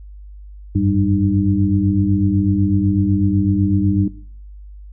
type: tone cluster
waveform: sine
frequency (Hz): 92.8 / 100.8 / 194.6 / 302.3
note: F#2 / G2 / G3 / D#4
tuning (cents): +6 / +49 / -12 / -50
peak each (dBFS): -19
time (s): 0.75-4.08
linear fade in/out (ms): 5
effects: noise-tail reverb RT60 0.6 s tail -19 dB re dry + added 50 Hz sine -34 dBFS peak until 4.92 s